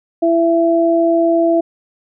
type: tone pair together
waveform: sine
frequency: 334 / 668 Hz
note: E4 / E5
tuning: +23 / +23 cents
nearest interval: octave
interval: 1200 cents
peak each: -13 dBFS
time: 0.22-1.61 s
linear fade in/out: 10 ms
effects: none